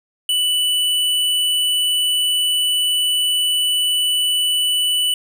square tone, 2973 Hz, F#7, 8 cents sharp, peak -16 dBFS, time 0.29-5.14 s, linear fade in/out 2 ms, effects none

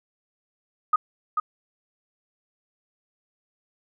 sine tone with echo, 1244.5 Hz, D#6, in tune, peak -15 dBFS, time 0.93-0.96 s, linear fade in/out 5 ms, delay 440 ms, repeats 1, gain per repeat -5 dB, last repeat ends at 1.4 s, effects none

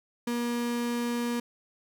35% pulse tone, 238.6 Hz, A#3, 41 cents sharp, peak -26 dBFS, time 0.27-1.4 s, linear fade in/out 5 ms, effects none

